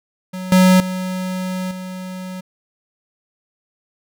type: tone with level steps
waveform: square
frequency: 185 Hz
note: F#3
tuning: in tune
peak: -26 / -9 / -22 / -28 dBFS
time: 0.33-2.41 s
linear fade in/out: 10 ms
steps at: 0.52 / 0.8 / 1.71 s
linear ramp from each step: 2 ms
effects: none